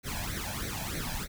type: noise with flanger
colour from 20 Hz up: pink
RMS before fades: -35 dBFS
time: 0.03-1.28 s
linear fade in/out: 50 ms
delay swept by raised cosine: 0.49 to 1.25 ms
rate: 3.2 Hz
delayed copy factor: +0.8
effects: none